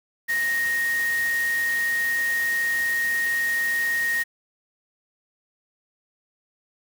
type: tone in noise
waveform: sine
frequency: 1864.7 Hz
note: A#6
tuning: in tune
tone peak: -21 dBFS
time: 0.28-4.24 s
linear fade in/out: 20 ms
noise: white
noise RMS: -35 dBFS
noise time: 0.28-4.24 s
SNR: +11 dB
effects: none